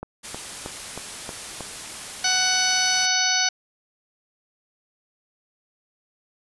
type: click train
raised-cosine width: 1 ms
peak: -18 dBFS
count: 6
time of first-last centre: 0.03-1.607 s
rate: 3.17 Hz
type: noise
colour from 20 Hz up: white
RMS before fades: -35 dBFS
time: 0.23-3.07 s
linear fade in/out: 20 ms
type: harmonic tone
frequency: 744 Hz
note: F#5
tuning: 9 cents sharp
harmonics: 1 / 2 / 3 / 4 / 5 / 6 / 7 / 8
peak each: -29 / -26 / -29 / -29 / -30 / -25 / -30 / -24 dBFS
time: 2.24-3.49 s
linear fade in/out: 5 ms
effects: resampled to 24000 Hz